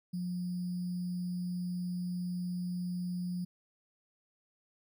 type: tone with sample-and-hold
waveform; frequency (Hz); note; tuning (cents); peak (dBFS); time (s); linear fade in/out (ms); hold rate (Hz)
sine; 178.4; F3; +37; -33; 0.13-3.45; 10; 4900
effects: none